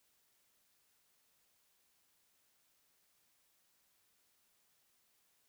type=silence; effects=white hiss -75 dBFS RMS until 5.48 s